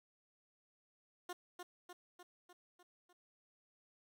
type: tone with echo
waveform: 15% pulse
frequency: 356.6 Hz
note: F4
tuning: 36 cents sharp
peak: -36 dBFS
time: 1.29-1.33 s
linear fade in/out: 5 ms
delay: 300 ms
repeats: 6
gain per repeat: -4 dB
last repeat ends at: 3.13 s
effects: none